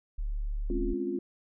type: tone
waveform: sine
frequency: 36.43 Hz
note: D1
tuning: 13 cents flat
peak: -29 dBFS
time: 0.18-0.94 s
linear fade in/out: 10 ms
type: chord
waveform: sine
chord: Db major seventh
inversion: second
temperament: equal with one note detuned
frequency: 207.7 / 261.6 / 277.2 / 350.2 Hz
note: Ab3 / C4 / Db4 / F4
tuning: 0 / 0 / 0 / +5 cents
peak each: -38 / -36 / -36 / -32 dBFS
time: 0.7-1.19 s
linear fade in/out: 2 ms
effects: none